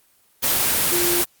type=tone in noise; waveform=sine; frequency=349.2 Hz; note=F4; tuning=in tune; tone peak=-22 dBFS; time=0.91-1.23 s; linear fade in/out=20 ms; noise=white; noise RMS=-19 dBFS; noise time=0.42-1.25 s; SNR=-6 dB; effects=white hiss -59 dBFS RMS until 1.4 s + Opus 24 kbps